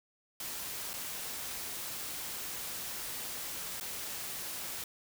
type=noise with dropouts; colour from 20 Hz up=white; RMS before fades=-40 dBFS; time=0.4-4.84 s; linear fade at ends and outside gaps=2 ms; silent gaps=0.933-0.938 / 3.8-3.809 s; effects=none